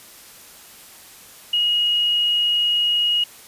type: tone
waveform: sine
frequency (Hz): 2885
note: F#7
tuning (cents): -44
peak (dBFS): -16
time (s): 1.53-3.24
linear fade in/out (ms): 5
effects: white hiss -44 dBFS RMS until 3.47 s + resampled to 32000 Hz